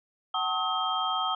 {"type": "tone cluster", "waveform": "sine", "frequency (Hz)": [750, 890, 1088, 1275, 3191], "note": ["F#5", "A5", "C#6", "D#6", "G7"], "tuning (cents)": [23, 20, -33, 42, 30], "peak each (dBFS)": [-32, -35, -38, -29, -32], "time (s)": [0.34, 1.35], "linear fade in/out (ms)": 5, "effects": []}